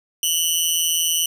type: tone with amplitude modulation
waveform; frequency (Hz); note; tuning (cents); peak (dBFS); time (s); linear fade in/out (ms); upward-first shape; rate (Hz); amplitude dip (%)
15% pulse; 2971; F#7; +6; -7; 0.23-1.26; 2; sine; 165; 80
effects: none